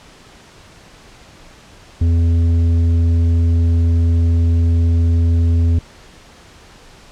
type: tone with tanh clipping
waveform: sine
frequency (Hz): 84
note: E2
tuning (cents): +33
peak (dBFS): -12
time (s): 2.01-5.79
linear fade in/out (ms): 5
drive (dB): 8
effects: pink hiss -43 dBFS RMS until 7.11 s + low-pass 7000 Hz 12 dB/octave